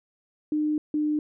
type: tone pair in turn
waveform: sine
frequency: 303 / 301.3 Hz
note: D#4 / D4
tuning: -46 / +44 cents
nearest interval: unison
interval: 10 cents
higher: first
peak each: -22 dBFS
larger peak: neither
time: 0.52-0.78 / 0.94-1.19 s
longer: first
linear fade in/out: 2 ms
effects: none